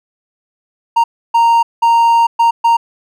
triangle tone bursts at uneven times, 928 Hz, A#5, 8 cents flat, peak -5 dBFS, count 5, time 0.96-1.04 / 1.34-1.63 / 1.82-2.27 / 2.39-2.51 / 2.64-2.77 s, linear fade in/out 10 ms, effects none

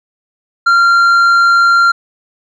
triangle tone with tanh clipping, 1383 Hz, F6, 17 cents flat, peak -7 dBFS, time 0.66-1.92 s, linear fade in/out 10 ms, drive 10 dB, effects none

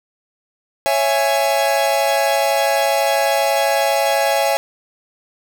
45% pulse chord, C# minor, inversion none, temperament equal with one note detuned, 554.4 / 666.5 / 830.6 Hz, C#5 / E5 / G#5, 0 / +19 / 0 cents, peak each -19 dBFS, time 0.86-4.57 s, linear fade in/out 0 ms, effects none

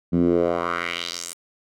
10% pulse tone with band-pass filter sweep, 86 Hz, F2, 26 cents flat, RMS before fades -23 dBFS, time 0.12-1.34 s, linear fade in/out 20 ms, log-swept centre 190 to 9400 Hz, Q 2.4, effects none

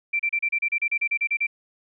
sine tone bursts, 2349 Hz, D7, in tune, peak -20 dBFS, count 14, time 0.13-1.469 s, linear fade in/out 10 ms, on 65 ms, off 33 ms, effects none

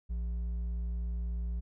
sine tone with hard clipping, 58.27 Hz, A#1, in tune, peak -33 dBFS, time 0.09-1.61 s, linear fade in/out 20 ms, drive 4 dB, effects none

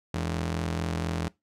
sawtooth ring-modulated tone, 125.2 Hz, B2, 24 cents sharp, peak -21 dBFS, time 0.14-1.28 s, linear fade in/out 0 ms, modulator 40.5 Hz, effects noise-tail reverb RT60 0.2 s tail -22 dB re dry + low-pass 9000 Hz 12 dB/octave

